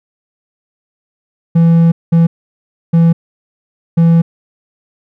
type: tone bursts at uneven times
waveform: triangle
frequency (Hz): 166.7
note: E3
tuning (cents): +20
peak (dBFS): -3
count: 4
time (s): 1.55-1.92 / 2.12-2.27 / 2.93-3.13 / 3.97-4.22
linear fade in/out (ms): 10
effects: none